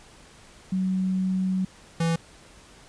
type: tone pair in turn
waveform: sine / square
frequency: 187.3 / 165.78 Hz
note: F#3 / E3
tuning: +21 / +10 cents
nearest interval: major second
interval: 211 cents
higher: first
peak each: -22 dBFS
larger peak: neither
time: 0.72-1.65 / 2-2.16 s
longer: first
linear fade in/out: 5 ms
effects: pink hiss -51 dBFS RMS until 2.88 s + resampled to 22050 Hz